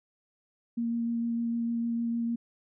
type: tone with vibrato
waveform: sine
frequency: 233.1 Hz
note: A#3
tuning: in tune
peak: -27 dBFS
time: 0.77-2.36 s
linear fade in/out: 10 ms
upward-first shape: sine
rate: 6.6 Hz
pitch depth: 10 cents each way
effects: none